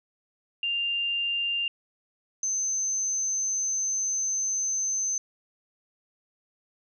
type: tone pair in turn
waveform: sine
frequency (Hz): 2794 / 6198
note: F7 / G8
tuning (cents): 0 / -21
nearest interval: octave + major second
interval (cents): 1379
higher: second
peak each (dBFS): -25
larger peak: neither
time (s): 0.63-1.68 / 2.43-5.18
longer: second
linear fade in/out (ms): 2
effects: none